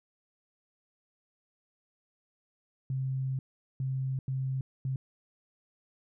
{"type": "tone bursts at uneven times", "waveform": "sine", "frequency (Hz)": 132.3, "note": "C3", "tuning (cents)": 20, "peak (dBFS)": -29, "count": 4, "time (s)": [[2.9, 3.39], [3.8, 4.19], [4.28, 4.61], [4.85, 4.96]], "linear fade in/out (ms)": 2, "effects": []}